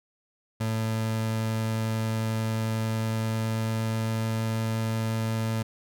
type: tone with pitch glide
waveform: 30% pulse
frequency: 111.1 to 111.81 Hz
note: A2 to A2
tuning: +17 to +28 cents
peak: -23 dBFS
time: 0.6-5.63 s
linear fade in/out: 10 ms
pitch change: +11 cents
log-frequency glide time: 2.73-4.5 s
effects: none